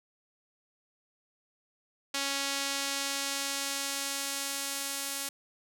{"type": "tone with band-pass filter sweep", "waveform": "sawtooth", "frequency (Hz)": 277.2, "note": "C#4", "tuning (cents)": 0, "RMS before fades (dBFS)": -34, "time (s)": [2.14, 5.29], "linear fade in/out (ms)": 5, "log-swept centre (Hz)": [5100, 10000], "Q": 0.75, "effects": []}